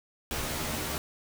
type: noise with comb filter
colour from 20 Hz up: pink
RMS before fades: -33 dBFS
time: 0.31-0.98 s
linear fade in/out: 0 ms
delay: 13 ms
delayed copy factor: +0.9
effects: none